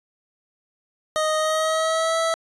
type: tone with pitch glide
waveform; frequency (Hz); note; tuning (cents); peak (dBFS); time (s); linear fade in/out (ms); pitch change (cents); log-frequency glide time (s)
25% pulse; 622.3 to 655.5; D#5 to E5; 0 to -10; -16; 1.16-2.34; 0; +90; 1.38-2.18
effects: resampled to 24000 Hz